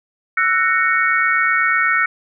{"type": "chord", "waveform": "sine", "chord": "F# dominant seventh", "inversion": "third", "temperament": "just", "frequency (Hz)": [1332, 1480, 1850, 2220], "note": ["E6", "F#6", "A#6", "C#7"], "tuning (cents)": [18, 0, -14, 2], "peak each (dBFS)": -19, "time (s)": [0.37, 2.06], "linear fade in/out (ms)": 5, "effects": []}